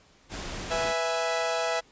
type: noise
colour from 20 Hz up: pink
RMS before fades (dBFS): -36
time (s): 0.29-0.94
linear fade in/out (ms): 50
type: chord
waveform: sawtooth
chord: E major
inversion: second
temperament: equal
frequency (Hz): 493.9 / 659.3 / 830.6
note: B4 / E5 / G#5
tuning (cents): 0 / 0 / 0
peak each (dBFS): -28 / -24 / -29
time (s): 0.7-1.81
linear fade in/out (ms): 20
effects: pink hiss -59 dBFS RMS until 1.91 s + resampled to 16000 Hz